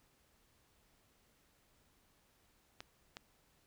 clicks, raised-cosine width 0.2 ms, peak -28 dBFS, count 2, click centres 2.805 / 3.169 s, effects pink hiss -72 dBFS RMS until 3.66 s

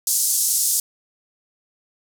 white band-pass noise, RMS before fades -20 dBFS, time 0.07-0.8 s, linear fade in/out 2 ms, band 5600 to 12000 Hz, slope 24 dB/octave, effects none

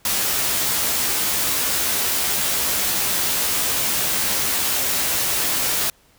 white noise with comb filter, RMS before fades -21 dBFS, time 0.05-5.9 s, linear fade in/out 2 ms, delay 15 ms, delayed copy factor +0.55, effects pink hiss -56 dBFS RMS until 6.18 s

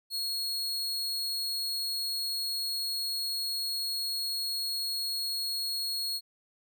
40% pulse tone, 4314 Hz, C#8, 48 cents flat, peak -29 dBFS, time 0.1-6.21 s, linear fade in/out 50 ms, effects none

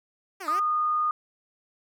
10% pulse linear two-way sweep, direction down then up, 406.4 to 287.3 to 406.4 Hz, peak -27 dBFS, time 0.4-0.6 s, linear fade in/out 10 ms, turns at 0.48 s
sine tone, 1227 Hz, D#6, 25 cents flat, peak -22 dBFS, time 0.48-1.11 s, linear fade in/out 2 ms
effects none

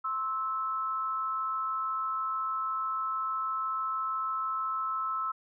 sine tone pair together, 1056 / 1309.8 Hz, C6 / E6, +16 / -11 cents, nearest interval major third, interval 373 cents, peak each -36 / -30 dBFS, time 0.04-5.32 s, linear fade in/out 10 ms, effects none

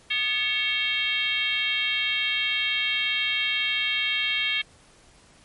sine tone with frequency modulation, 2716 Hz, F7, 49 cents flat, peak -22 dBFS, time 0.1-4.62 s, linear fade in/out 10 ms, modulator 497 Hz, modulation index 1.7, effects pink hiss -55 dBFS RMS until 5.44 s + MP3 48 kbps

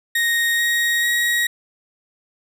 35% pulse tone with pitch steps, 1864.7 / 1880.9 / 1897.3 Hz, A#6 / A#6 / A#6, 0 / +15 / +30 cents, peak -15 dBFS, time 0.15-1.47 s, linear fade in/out 5 ms, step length 440 ms, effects none

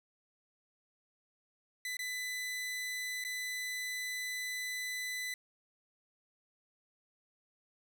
sawtooth tone with dropouts, 2000 Hz, B6, 21 cents sharp, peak -33 dBFS, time 1.85-5.34 s, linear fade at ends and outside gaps 2 ms, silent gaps 1.969-1.991 / 3.24-3.248 s, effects none

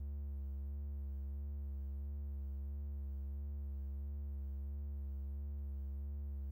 triangle tone with vibrato, 70 Hz, C#2, 18 cents sharp, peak -38 dBFS, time 0-6.51 s, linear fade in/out 5 ms, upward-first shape sine, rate 1.5 Hz, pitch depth 33 cents each way, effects 13-bit

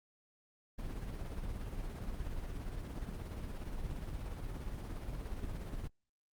brown noise with tremolo, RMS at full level -39 dBFS, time 0.78-5.88 s, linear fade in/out 10 ms, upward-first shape sine, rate 17 Hz, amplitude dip 40%, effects Opus 24 kbps

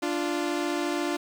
sawtooth tone pair together, 293.7 / 347.9 Hz, D4 / F4, 0 / -7 cents, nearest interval minor third, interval 293 cents, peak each -25 dBFS, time 0.02-1.17 s, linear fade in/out 10 ms, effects low-pass 8000 Hz 12 dB/octave + 8-bit

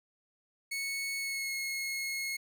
sawtooth tone with pitch glide, 2207 to 2169 Hz, C#7 to C#7, -8 to -38 cents, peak -30 dBFS, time 0.71-2.37 s, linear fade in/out 10 ms, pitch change -30 cents, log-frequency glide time 1.18-1.53 s, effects none

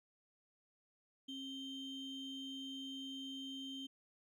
triangle ring-modulated tone, 1699 Hz, G#6, 39 cents sharp, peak -39 dBFS, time 1.28-3.87 s, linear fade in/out 10 ms, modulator 1430 Hz, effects none

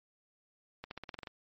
accelerating click train, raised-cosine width 0.3 ms, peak -26 dBFS, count 9, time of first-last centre 0.84-1.272 s, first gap 71 ms, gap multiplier 0.92, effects MP3 32 kbps

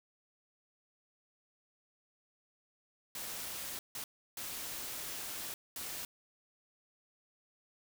white noise bursts at uneven times, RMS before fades -42 dBFS, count 4, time 3.15-3.79 / 3.95-4.04 / 4.37-5.54 / 5.76-6.05 s, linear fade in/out 2 ms, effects none

